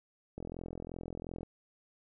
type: click train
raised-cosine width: 2 ms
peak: -28 dBFS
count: 46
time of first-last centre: 0.38-1.431 s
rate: 42.8 Hz
effects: none